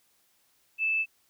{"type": "tone", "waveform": "sine", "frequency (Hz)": 2630, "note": "E7", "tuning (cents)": -5, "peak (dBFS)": -24, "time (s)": [0.78, 1.06], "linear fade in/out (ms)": 50, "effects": ["white hiss -68 dBFS RMS until 1.29 s"]}